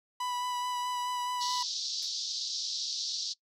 45% pulse tone with vibrato, 987.8 Hz, B5, in tune, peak -32 dBFS, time 0.2-1.63 s, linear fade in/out 5 ms, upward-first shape sine, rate 4.7 Hz, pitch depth 13 cents each way
white band-pass noise, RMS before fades -35 dBFS, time 1.4-3.34 s, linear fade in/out 20 ms, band 3800 to 5700 Hz, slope 48 dB/octave
blue noise with exponential decay, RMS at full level -42 dBFS, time 2.02-2.17 s, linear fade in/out 5 ms, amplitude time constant 31 ms
effects noise-tail reverb RT60 0.1 s tail -21 dB re dry + low-pass 10000 Hz 12 dB/octave

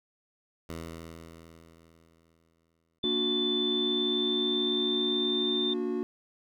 10% pulse tone with exponential decay, 82.41 Hz, E2, in tune, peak -28 dBFS, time 0.69-2.99 s, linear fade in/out 5 ms, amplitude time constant 500 ms
sine tone with pitch glide, 3520 to 3588 Hz, A7 to A7, 0 to +33 cents, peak -28 dBFS, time 3.03-5.74 s, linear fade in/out 10 ms, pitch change +33 cents, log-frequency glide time 3.55-5.51 s
triangle chord, Bb augmented, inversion none, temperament just, 233.1 / 291.4 / 364.2 Hz, Bb3 / D4 / F#4, 0 / -13 / -27 cents, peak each -32 / -33 / -29 dBFS, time 3.04-6.03 s, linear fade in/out 0 ms
effects none

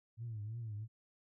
sine tone with vibrato, 110.7 Hz, A2, 11 cents sharp, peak -39 dBFS, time 0.17-0.88 s, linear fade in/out 50 ms, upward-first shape triangle, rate 3 Hz, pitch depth 140 cents each way, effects tanh soft clip ceiling -36 dBFS

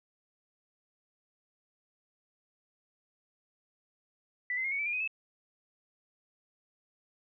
sine tone with pitch steps, 1979 / 2058 / 2141 / 2226 / 2316 / 2408 / 2505 / 2605 Hz, B6 / C7 / C7 / C#7 / D7 / D7 / D#7 / E7, +3 / -29 / +39 / +7 / -25 / +43 / +11 / -21 cents, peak -30 dBFS, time 4.5-5.076 s, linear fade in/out 2 ms, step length 72 ms, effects none

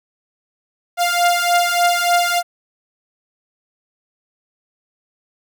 sawtooth beating tone pair, 698.5 / 701.9 Hz, F5 / F5, 0 / +9 cents, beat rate 3.4 Hz, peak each -13 dBFS, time 0.97-2.43 s, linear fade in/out 50 ms, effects none

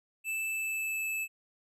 square tone with pitch glide, 2637 to 2617 Hz, E7 to E7, 0 to -13 cents, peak -32 dBFS, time 0.24-1.28 s, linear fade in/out 50 ms, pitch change -13 cents, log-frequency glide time 0.48-1.06 s, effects none

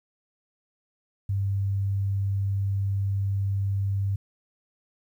sine tone, 98.6 Hz, G2, 11 cents sharp, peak -23 dBFS, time 1.29-4.16 s, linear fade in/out 5 ms, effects 10-bit

